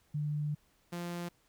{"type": "tone pair in turn", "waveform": ["sine", "sawtooth"], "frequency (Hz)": [148.8, 173.54], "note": ["D3", "F3"], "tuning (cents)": [23, -11], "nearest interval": "minor third", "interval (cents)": 266, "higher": "second", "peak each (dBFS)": [-31, -33], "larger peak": "first", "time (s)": [[0.14, 0.55], [0.92, 1.29]], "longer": "first", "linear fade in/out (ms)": 10, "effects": ["pink hiss -70 dBFS RMS until 1.48 s"]}